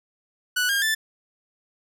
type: tone with pitch steps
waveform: sawtooth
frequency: 1480 / 1614 / 1760 Hz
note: F#6 / G#6 / A6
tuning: 0 / -50 / 0 cents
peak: -17 dBFS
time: 0.56-0.95 s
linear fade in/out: 10 ms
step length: 130 ms
effects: none